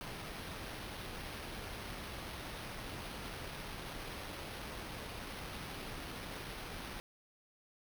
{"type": "noise with sample-and-hold", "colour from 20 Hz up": "pink", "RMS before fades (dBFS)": -45, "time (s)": [0.01, 7], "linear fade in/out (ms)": 0, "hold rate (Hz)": 7350, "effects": []}